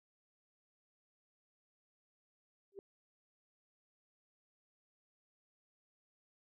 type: tone with exponential growth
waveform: sine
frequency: 394.4 Hz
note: G4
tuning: 11 cents sharp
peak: -40 dBFS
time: 2.72-2.79 s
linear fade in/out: 1 ms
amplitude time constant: 15 ms
effects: none